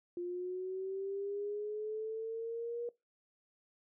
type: linear sweep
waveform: sine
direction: up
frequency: 349.2 to 478 Hz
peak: -36 dBFS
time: 0.17-2.89 s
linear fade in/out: 2 ms
effects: noise-tail reverb RT60 0.2 s tail -21 dB re dry